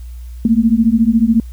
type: beating tone pair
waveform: sine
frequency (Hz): 220 / 234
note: A3 / A#3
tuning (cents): 0 / +7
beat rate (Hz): 14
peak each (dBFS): -12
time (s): 0.45-1.4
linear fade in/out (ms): 2
effects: added 60 Hz sine -27 dBFS peak until 1.52 s + white hiss -51 dBFS RMS until 1.52 s